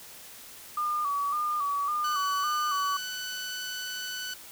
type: tone with vibrato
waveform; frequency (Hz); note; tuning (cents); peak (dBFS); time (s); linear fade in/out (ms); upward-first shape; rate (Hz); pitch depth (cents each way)
sine; 1173; D6; -2; -26; 0.77-2.97; 5; square; 1.8; 52
type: tone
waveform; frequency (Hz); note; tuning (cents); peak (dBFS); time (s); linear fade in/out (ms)
15% pulse; 1496; F#6; +19; -27; 2.04-4.34; 5
effects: white hiss -47 dBFS RMS until 4.51 s